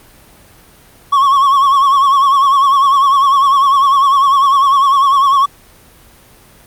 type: tone with vibrato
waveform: triangle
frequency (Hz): 1100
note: C#6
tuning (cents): -14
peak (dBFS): -5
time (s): 1.12-5.46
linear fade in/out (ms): 10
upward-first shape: sine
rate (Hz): 10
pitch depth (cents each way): 71
effects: pink hiss -43 dBFS RMS until 6.66 s + Opus 32 kbps